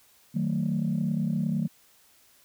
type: chord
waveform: sine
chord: D# diminished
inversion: none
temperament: just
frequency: 155.56 / 186.68 / 224 Hz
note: D#3 / F#3 / A3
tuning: 0 / +16 / +31 cents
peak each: -28 dBFS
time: 0.34-1.68 s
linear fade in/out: 20 ms
effects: tanh soft clip ceiling -18 dBFS + white hiss -60 dBFS RMS until 2.44 s